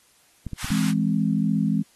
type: clicks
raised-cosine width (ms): 5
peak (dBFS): -18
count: 4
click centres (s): 0.467 / 0.533 / 0.645 / 0.705
type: high-pass noise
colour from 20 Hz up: pink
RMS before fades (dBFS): -34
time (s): 0.57-0.94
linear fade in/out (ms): 50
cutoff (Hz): 1000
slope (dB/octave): 24
type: chord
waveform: sine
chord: E augmented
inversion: none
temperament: equal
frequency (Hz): 164.81 / 207.7 / 261.6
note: E3 / G#3 / B#3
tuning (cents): 0 / 0 / 0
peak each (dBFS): -24 / -22 / -26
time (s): 0.7-1.83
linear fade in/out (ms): 20
effects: white hiss -59 dBFS RMS until 1.95 s + AAC 32 kbps